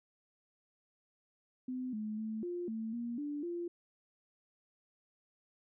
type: tone with pitch steps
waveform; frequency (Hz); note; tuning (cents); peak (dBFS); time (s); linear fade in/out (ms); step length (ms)
sine; 254.5 / 214.2 / 219 / 351.6 / 222.6 / 236.7 / 292 / 345.8; C4 / A3 / A3 / F4 / A3 / A#3 / D4 / F4; -48 / -46 / -8 / +12 / +20 / +27 / -10 / -17; -36; 1.68-3.68; 5; 250
effects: none